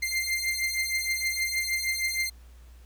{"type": "beating tone pair", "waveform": "sawtooth", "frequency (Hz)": [2093, 2099.4], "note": ["C7", "C7"], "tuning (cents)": [0, 5], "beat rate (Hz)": 6.4, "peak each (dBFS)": -26, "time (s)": [0.02, 2.3], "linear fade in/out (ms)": 10, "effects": ["added 60 Hz sine -47 dBFS peak until 2.85 s", "pink hiss -61 dBFS RMS until 2.85 s"]}